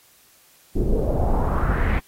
brown noise with low-pass filter sweep, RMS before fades -20 dBFS, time 0.75-2 s, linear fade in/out 20 ms, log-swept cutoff 340 to 2300 Hz, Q 3.7, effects white hiss -55 dBFS RMS until 2.07 s + AAC 48 kbps

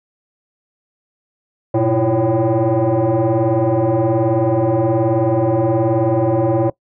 sine tone with frequency modulation, 102.6 Hz, G#2, 21 cents flat, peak -11 dBFS, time 1.74-6.7 s, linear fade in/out 5 ms, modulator 224 Hz, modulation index 2.7, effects noise-tail reverb RT60 0.1 s tail -21 dB re dry + tanh soft clip ceiling -9 dBFS

